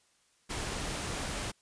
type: noise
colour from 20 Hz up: pink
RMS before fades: -36 dBFS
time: 0.49-1.52 s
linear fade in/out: 20 ms
effects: white hiss -69 dBFS RMS until 1.61 s + resampled to 22050 Hz